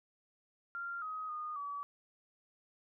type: tone with pitch steps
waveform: sine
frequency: 1388 / 1261 / 1227 / 1143 Hz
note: F6 / D#6 / D#6 / D6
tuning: -11 / +23 / -25 / -47 cents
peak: -38 dBFS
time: 0.75-1.83 s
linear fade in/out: 0 ms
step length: 270 ms
effects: none